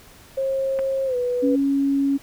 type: tone with pitch glide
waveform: sine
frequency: 537 to 492.4 Hz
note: C5 to B4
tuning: +45 to -5 cents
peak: -20 dBFS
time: 0.37-1.56 s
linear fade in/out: 10 ms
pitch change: -150 cents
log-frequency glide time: 1.06-1.16 s
type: clicks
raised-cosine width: 0.5 ms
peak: -20 dBFS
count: 2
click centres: 0.789 / 0.793 s
type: tone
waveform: sine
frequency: 277.2 Hz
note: C#4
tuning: in tune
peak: -17 dBFS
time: 1.42-2.18 s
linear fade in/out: 20 ms
effects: pink hiss -48 dBFS RMS until 2.22 s